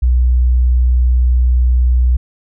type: tone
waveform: sine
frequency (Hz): 61.74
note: B1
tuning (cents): 0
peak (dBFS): -8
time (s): 0.02-2.17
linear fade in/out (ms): 10
effects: none